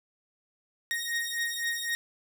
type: beating tone pair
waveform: sawtooth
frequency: 1864.7 / 1868.6 Hz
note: A#6 / A#6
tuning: 0 / +4 cents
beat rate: 3.9 Hz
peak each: -29 dBFS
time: 0.91-1.95 s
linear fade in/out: 0 ms
effects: none